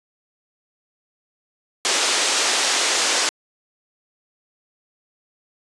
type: band-pass noise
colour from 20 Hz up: white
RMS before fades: -20 dBFS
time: 1.85-3.29 s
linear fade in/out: 0 ms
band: 310 to 7500 Hz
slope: 24 dB/octave
effects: resampled to 24000 Hz